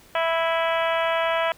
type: harmonic tone with a mistuned harmonic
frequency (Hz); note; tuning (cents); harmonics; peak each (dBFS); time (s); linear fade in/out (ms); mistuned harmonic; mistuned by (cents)
329.6; E4; 0; 2 / 3 / 4 / 5 / 6 / 7 / 8 / 9 / 10; -23 / -27 / -29 / -31 / -33 / -34 / -35 / -36 / -37; 0.15-1.52; 2; 8; -32
effects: pink hiss -52 dBFS RMS until 1.57 s